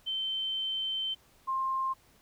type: tone pair in turn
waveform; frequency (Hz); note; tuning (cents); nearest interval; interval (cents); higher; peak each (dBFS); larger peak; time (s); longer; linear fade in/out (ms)
sine; 3095 / 1058.2; G7 / C6; -23 / +19; octave + perfect fifth; 1858; first; -30 / -28; second; 0.06-1.15 / 1.47-1.94; first; 20
effects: pink hiss -63 dBFS RMS until 2.21 s